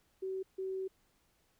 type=tone bursts at uneven times; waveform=sine; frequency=380 Hz; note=F#4; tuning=46 cents sharp; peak=-35 dBFS; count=2; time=0.22-0.43 / 0.58-0.88 s; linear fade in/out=10 ms; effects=pink hiss -73 dBFS RMS until 1.59 s